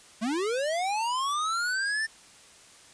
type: linear sweep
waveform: square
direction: up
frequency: 205.4 to 1802 Hz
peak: -27 dBFS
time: 0.21-2.07 s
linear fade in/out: 20 ms
effects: white hiss -53 dBFS RMS until 2.93 s + resampled to 22050 Hz